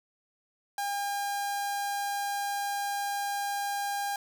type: tone with notch filter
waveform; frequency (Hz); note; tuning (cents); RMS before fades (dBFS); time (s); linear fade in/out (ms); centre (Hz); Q
sawtooth; 806; G5; +48; -32; 0.78-4.16; 2; 2700; 1.7
effects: none